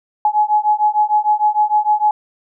sine beating tone pair, 842 / 848.6 Hz, G#5 / G#5, +24 / +37 cents, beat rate 6.6 Hz, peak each -15 dBFS, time 0.25-2.11 s, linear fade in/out 2 ms, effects none

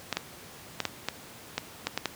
clicks, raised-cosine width 0.2 ms, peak -10 dBFS, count 9, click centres 0.127 / 0.17 / 0.803 / 0.853 / 1.086 / 1.58 / 1.87 / 1.976 / 2.057 s, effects pink hiss -47 dBFS RMS until 2.15 s + high-pass 100 Hz 12 dB/octave

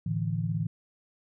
sine chord, A suspended fourth, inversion none, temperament equal, 110 / 146.83 / 164.81 Hz, A2 / D3 / E3, 0 / 0 / 0 cents, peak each -31 / -33 / -30 dBFS, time 0.06-0.67 s, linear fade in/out 5 ms, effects none

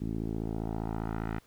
10% pulse tone with low-pass filter sweep, 55 Hz, A1, in tune, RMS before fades -34 dBFS, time 0-1.4 s, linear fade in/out 20 ms, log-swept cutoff 270 to 1900 Hz, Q 1.4, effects pink hiss -63 dBFS RMS until 1.46 s

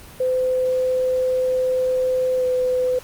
sine tone with pitch glide, 511 to 505.1 Hz, C5 to B4, -41 to +39 cents, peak -17 dBFS, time 0.2-2.99 s, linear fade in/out 5 ms, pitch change -20 cents, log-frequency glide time 2.37-2.44 s, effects pink hiss -42 dBFS RMS until 3.03 s + Opus 32 kbps

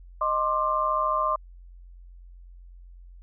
sine tone cluster, 619 / 1053 / 1187 Hz, D#5 / C6 / D6, -9 / +11 / +18 cents, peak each -29 / -25 / -26 dBFS, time 0.21-1.36 s, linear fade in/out 5 ms, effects added 44 Hz sine -44 dBFS peak until 3.22 s

